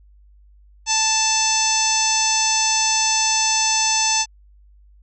harmonic tone with a mistuned harmonic, 880 Hz, A5, in tune, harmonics 1 / 2 / 3 / 4 / 5 / 6 / 7 / 8 / 9, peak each -23 / -32 / -25 / -29 / -27 / -24 / -20 / -31 / -29 dBFS, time 0.86-4.26 s, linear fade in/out 50 ms, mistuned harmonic 9, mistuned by -39 cents, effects added 50 Hz sine -47 dBFS peak until 5.02 s

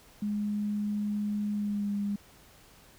sine tone with pitch glide, 207.7 to 203 Hz, G#3 to G#3, 0 to -39 cents, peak -28 dBFS, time 0.22-2.16 s, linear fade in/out 5 ms, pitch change -39 cents, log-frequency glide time 1.52-1.94 s, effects pink hiss -57 dBFS RMS until 2.98 s

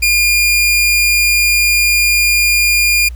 sawtooth tone, 2416 Hz, D7, 48 cents sharp, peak -6 dBFS, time 0.02-3.09 s, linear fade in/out 10 ms, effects added 60 Hz sine -24 dBFS peak until 3.15 s + pink hiss -49 dBFS RMS until 3.15 s

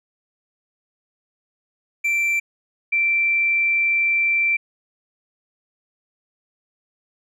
triangle / sine tone pair in turn, 2346 / 2346 Hz, D7 / D7, -2 / -2 cents, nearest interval unison, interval 0 cents, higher neither, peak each -16 / -16 dBFS, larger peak neither, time 2.04-2.4 / 2.92-4.57 s, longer second, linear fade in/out 10 ms, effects none

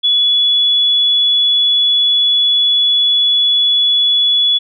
sine tone, 3409 Hz, G#7, 45 cents sharp, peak -9 dBFS, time 0.03-4.59 s, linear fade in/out 20 ms, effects none

